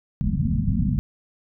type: low-pass noise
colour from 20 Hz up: white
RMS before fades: -22 dBFS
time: 0.21-0.99 s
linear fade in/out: 0 ms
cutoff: 240 Hz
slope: 96 dB/octave
effects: none